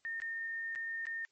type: tone with dropouts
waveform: sine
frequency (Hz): 1824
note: A#6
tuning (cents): -38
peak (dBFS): -36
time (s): 0.05-1.25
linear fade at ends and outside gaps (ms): 0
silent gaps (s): 0.201-0.219 / 0.751-0.758 / 1.055-1.068
effects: white hiss -75 dBFS RMS until 1.31 s + MP3 32 kbps